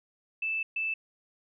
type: tone bursts at uneven times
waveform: sine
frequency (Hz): 2637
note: E7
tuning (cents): 0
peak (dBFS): -28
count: 2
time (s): 0.42-0.63 / 0.76-0.94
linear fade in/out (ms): 5
effects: none